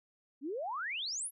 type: exponential sweep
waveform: sine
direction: up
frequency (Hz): 254.5 to 11840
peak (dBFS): -35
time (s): 0.41-1.31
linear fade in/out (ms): 50
effects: none